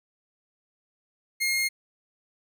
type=tone; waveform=sawtooth; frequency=2137 Hz; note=C7; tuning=36 cents sharp; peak=-20 dBFS; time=1.4-1.69 s; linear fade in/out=20 ms; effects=none